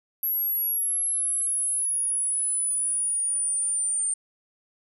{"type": "linear sweep", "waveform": "sine", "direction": "down", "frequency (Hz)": [11650, 8910], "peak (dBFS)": -23, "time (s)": [0.23, 4.14], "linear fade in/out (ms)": 5, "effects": []}